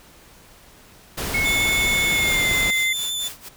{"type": "noise", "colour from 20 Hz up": "pink", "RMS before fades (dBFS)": -27, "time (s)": [1.17, 2.71], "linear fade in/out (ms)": 10}
{"type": "tone with pitch glide", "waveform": "sine", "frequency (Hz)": [2189, 2073], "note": ["C#7", "C7"], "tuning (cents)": [-22, -17], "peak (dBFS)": -19, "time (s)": [1.34, 2.93], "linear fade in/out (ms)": 5, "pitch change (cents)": -95, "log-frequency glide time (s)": [2.11, 2.5]}
{"type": "tone with vibrato", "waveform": "sawtooth", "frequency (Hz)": 3520, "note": "A7", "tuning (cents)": 0, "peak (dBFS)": -21, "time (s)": [1.44, 3.29], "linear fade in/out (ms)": 20, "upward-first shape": "sine", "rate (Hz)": 12, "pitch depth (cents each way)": 17}
{"type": "noise with tremolo", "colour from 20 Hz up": "white", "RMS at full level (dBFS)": -34, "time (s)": [2.26, 3.49], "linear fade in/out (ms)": 10, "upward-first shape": "sine", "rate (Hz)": 4.2, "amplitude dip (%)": 95}
{"effects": ["pink hiss -49 dBFS RMS until 3.56 s"]}